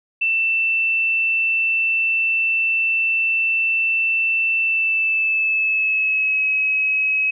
sine tone with pitch glide, 2670 to 2557 Hz, E7 to D#7, +22 to +47 cents, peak -16 dBFS, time 0.21-7.31 s, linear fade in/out 10 ms, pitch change -75 cents, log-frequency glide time 4.61-6.45 s, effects none

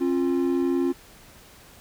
triangle tone pair together, 269.5 / 349.2 Hz, C#4 / F4, -49 / 0 cents, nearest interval major third, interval 449 cents, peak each -21 dBFS, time 0-0.93 s, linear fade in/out 20 ms, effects tanh soft clip ceiling -11 dBFS + pink hiss -50 dBFS RMS until 1.8 s

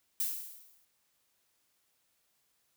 violet noise with exponential decay, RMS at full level -30 dBFS, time 0.2-0.85 s, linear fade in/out 2 ms, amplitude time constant 140 ms, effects white hiss -75 dBFS RMS until 2.76 s

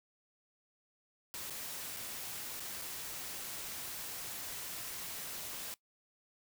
white noise with dropouts, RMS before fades -43 dBFS, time 1.34-5.74 s, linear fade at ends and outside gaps 0 ms, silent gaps 1.499-1.506 / 1.964-1.969 / 2.597-2.604 / 2.816-2.82 s, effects noise-tail reverb RT60 0.1 s tail -20 dB re dry

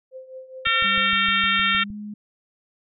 sine tone with tremolo, 520 Hz, C5, 11 cents flat, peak -33 dBFS, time 0.11-1.14 s, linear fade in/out 50 ms, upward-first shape triangle, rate 4.8 Hz, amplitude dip 80%
harmonic tone, 455 Hz, A#4, 42 cents flat, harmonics 3 / 4 / 5 / 6 / 7 / 8, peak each -23 / -24 / -25 / -26 / -26 / -27 dBFS, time 0.65-1.84 s, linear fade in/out 10 ms
click train, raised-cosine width 5 ms, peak -27 dBFS, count 9, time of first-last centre 0.67-1.903 s, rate 6.49 Hz
sine tone with pitch glide, 196 to 208.9 Hz, G3 to G#3, 0 to +10 cents, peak -31 dBFS, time 0.84-2.14 s, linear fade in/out 5 ms, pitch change +110 cents, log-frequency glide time 1.77-1.94 s
effects none

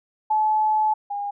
sine tone pair in turn, 861 / 812.7 Hz, A5 / G#5, -38 / -38 cents, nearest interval minor second, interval 100 cents, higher first, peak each -17 / -25 dBFS, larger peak first, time 0.3-0.94 / 1.1-1.31 s, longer first, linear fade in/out 10 ms, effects none

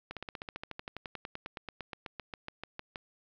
slowing click train, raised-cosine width 0.3 ms, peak -23 dBFS, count 29, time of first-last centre 0.11-2.958 s, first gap 57 ms, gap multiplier 1.04, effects low-pass 5000 Hz 12 dB/octave + 10-bit

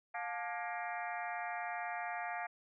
harmonic tone with a mistuned harmonic, 235.9 Hz, A#3, 21 cents sharp, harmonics 3 / 4 / 5 / 6 / 7 / 8 / 9 / 10, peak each -41 / -45 / -49 / -49 / -47 / -47 / -49 / -51 dBFS, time 0.14-2.47 s, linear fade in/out 10 ms, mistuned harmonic 4, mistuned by -130 cents, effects none

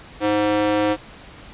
square tone with high-pass filter, 104.6 Hz, G#2, 13 cents sharp, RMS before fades -19 dBFS, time 0.2-0.97 s, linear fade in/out 50 ms, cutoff 400 Hz, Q 2.6, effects pink hiss -42 dBFS RMS until 1.53 s + resampled to 8000 Hz

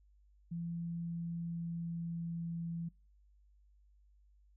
sine tone with pitch glide, 169.3 to 167.84 Hz, E3 to E3, +46 to +31 cents, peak -37 dBFS, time 0.51-2.89 s, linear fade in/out 10 ms, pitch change -15 cents, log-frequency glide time 0.7-2.56 s, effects noise-tail reverb RT60 0.3 s tail -25 dB re dry + added 50 Hz sine -63 dBFS peak until 4.56 s

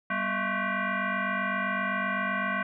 sine tone with frequency modulation, 195.1 Hz, G3, 8 cents flat, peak -26 dBFS, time 0.1-2.63 s, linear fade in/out 5 ms, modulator 438 Hz, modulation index 4.4, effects none

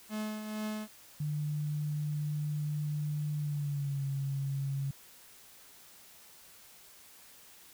45% pulse tone with tremolo, 214.4 Hz, A3, 45 cents flat, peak -33 dBFS, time 0.09-0.88 s, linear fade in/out 50 ms, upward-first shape triangle, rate 2.2 Hz, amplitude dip 55%
sine tone with pitch glide, 149.3 to 137.7 Hz, D3 to C#3, +29 to -11 cents, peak -31 dBFS, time 1.2-4.91 s, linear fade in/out 5 ms, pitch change -140 cents, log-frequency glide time 3.37-4.04 s
effects white hiss -56 dBFS RMS until 7.73 s

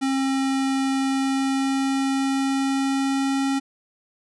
square tone with pitch glide, 268.8 to 272.1 Hz, C4 to C#4, +47 to -32 cents, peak -21 dBFS, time 0.01-3.6 s, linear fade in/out 20 ms, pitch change +21 cents, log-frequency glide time 0.91-3.41 s, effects resampled to 24000 Hz

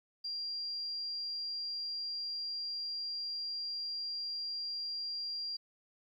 sine tone, 4766 Hz, D8, 25 cents sharp, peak -36 dBFS, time 0.24-5.57 s, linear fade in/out 10 ms, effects 12-bit

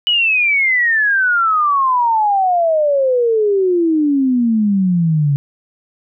sine exponential sweep, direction down, 2976 to 138.59 Hz, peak -11 dBFS, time 0.07-5.36 s, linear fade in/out 0 ms, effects none

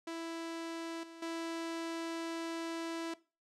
sawtooth tone with level steps, 330.8 Hz, E4, 6 cents sharp, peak -35 / -45 / -33 dBFS, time 0.07-3.14 s, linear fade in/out 5 ms, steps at 1.03 / 1.22 s, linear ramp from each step 5 ms, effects noise-tail reverb RT60 0.3 s tail -18 dB re dry + low-pass 8000 Hz 12 dB/octave

